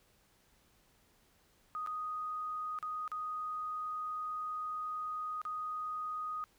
sine tone with dropouts, 1244.5 Hz, D#6, in tune, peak -36 dBFS, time 1.75-6.44 s, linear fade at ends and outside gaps 0 ms, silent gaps 1.863-1.872 / 2.788-2.827 / 3.078-3.117 / 5.416-5.452 s, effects pink hiss -69 dBFS RMS until 6.58 s

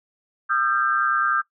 sine tone cluster, 1218 / 1348 / 1577 Hz, D#6 / E6 / G6, -37 / +38 / +10 cents, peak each -23 dBFS, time 0.49-1.42 s, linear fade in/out 20 ms, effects noise-tail reverb RT60 0.1 s tail -17 dB re dry

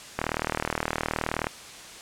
click train, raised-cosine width 0.5 ms, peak -10 dBFS, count 51, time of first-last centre 0.19-1.469 s, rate 39.1 Hz, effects white hiss -43 dBFS RMS until 2.01 s + low-pass 8000 Hz 12 dB/octave

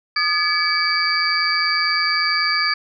sine tone cluster, 1226 / 1704 / 2284 / 4587 / 4756 Hz, D#6 / G#6 / D7 / D8 / D8, -26 / +44 / -49 / -42 / +21 cents, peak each -23 dBFS, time 0.16-2.74 s, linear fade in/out 5 ms, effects none

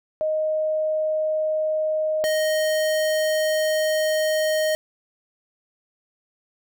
sine / square tone pair in turn, 622.3 / 622.3 Hz, D#5 / D#5, 0 / 0 cents, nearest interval unison, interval 0 cents, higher neither, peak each -20 dBFS, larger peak neither, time 0.21-2.24 / 2.24-4.75 s, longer second, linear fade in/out 0 ms, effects none

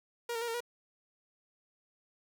sawtooth tone with pitch steps, 473.2 / 456.8 / 475.3 / 457.5 / 480.2 Hz, A#4 / A#4 / A#4 / A#4 / B4, +26 / -35 / +34 / -32 / -49 cents, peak -30 dBFS, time 0.29-0.605 s, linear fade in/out 5 ms, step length 63 ms, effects none

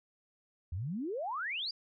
sine exponential sweep, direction up, 77.78 to 4978 Hz, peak -34 dBFS, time 0.72-1.71 s, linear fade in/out 5 ms, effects none

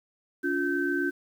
sine tone cluster, 285.8 / 353.7 / 1545 Hz, D4 / F4 / G6, -47 / +22 / -26 cents, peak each -29 dBFS, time 0.43-1.11 s, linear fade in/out 20 ms, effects 9-bit

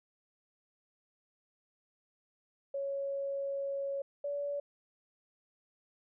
sine tone pair in turn, 554.4 / 572.3 Hz, C#5 / D5, 0 / -45 cents, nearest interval minor second, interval 55 cents, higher second, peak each -33 / -33 dBFS, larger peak neither, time 2.74-4.02 / 4.24-4.6 s, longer first, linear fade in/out 5 ms, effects none

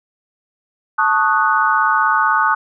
sine chord, D# half-diminished seventh, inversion second, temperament equal, 880 / 1108.7 / 1244.5 / 1480 Hz, A5 / C#6 / D#6 / F#6, 0 / 0 / 0 / 0 cents, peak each -18 / -19 / -17 / -17 dBFS, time 0.98-2.55 s, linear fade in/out 10 ms, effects none

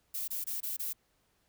violet noise bursts, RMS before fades -36 dBFS, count 5, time 0.14-0.932 s, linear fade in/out 10 ms, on 140 ms, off 23 ms, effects pink hiss -73 dBFS RMS until 1.48 s

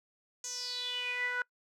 sawtooth tone with band-pass filter sweep, 493.9 Hz, B4, in tune, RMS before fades -36 dBFS, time 0.44-1.42 s, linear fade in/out 2 ms, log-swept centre 6700 to 1500 Hz, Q 7.7, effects noise-tail reverb RT60 0.1 s tail -24 dB re dry

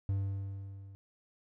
triangle tone with level ramp, 98 Hz, G2, in tune, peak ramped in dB -26 to -46 dBFS, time 0.09-0.95 s, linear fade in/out 0 ms, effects none

